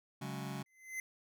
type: chord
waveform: sawtooth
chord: C# suspended fourth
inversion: none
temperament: just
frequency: 138.59 / 184.79 / 207.9 Hz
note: C#3 / F#3 / G#3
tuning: 0 / -2 / +2 cents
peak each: -38 / -41 / -41 dBFS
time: 0.21-0.63 s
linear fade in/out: 10 ms
type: tone with exponential growth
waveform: square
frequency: 2054 Hz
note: C7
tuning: 33 cents flat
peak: -36 dBFS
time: 0.66-1 s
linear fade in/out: 2 ms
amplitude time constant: 72 ms
effects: none